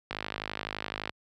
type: click train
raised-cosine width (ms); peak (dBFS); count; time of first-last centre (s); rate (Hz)
0.3; -16; 52; 0.11-1.095; 51.8
effects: high-pass 60 Hz 12 dB/octave